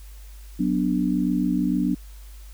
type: chord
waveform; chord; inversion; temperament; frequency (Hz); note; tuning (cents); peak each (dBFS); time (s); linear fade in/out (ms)
sine; B minor; second; equal; 185 / 246.9 / 293.7; F#3 / B3 / D4; 0 / 0 / 0; -24; 0.59-1.95; 10
effects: added 50 Hz sine -39 dBFS peak until 2.53 s + white hiss -53 dBFS RMS until 2.53 s